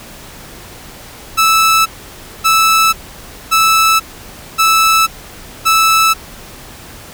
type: tone bursts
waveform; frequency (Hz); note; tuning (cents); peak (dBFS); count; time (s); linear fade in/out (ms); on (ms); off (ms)
sawtooth; 1312; E6; -9; -4; 5; 1.37-6.14; 20; 490; 580
effects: pink hiss -34 dBFS RMS until 7.13 s